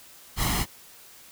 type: noise with comb filter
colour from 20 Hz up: pink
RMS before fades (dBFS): -25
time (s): 0.36-0.66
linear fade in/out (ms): 50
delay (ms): 0.97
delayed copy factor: +0.65
effects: white hiss -50 dBFS RMS until 1.31 s